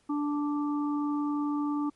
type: harmonic tone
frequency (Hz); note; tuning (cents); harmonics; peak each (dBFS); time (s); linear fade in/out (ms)
292.8; D4; -5; 1 / 3 / 4; -27 / -39 / -38; 0.09-1.9; 10
effects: pink hiss -68 dBFS RMS until 1.95 s + MP3 48 kbps